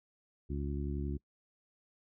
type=harmonic tone; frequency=71 Hz; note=C#2; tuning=42 cents sharp; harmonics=1 / 2 / 3 / 4 / 5; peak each=-36 / -40 / -43 / -43 / -44 dBFS; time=0.49-1.18 s; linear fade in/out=20 ms; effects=noise-tail reverb RT60 0.1 s tail -24 dB re dry